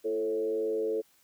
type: tone with frequency modulation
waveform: sine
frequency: 440 Hz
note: A4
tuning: in tune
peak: -27 dBFS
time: 0.04-1.02 s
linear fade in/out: 20 ms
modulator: 102 Hz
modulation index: 0.74
effects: white hiss -65 dBFS RMS until 1.23 s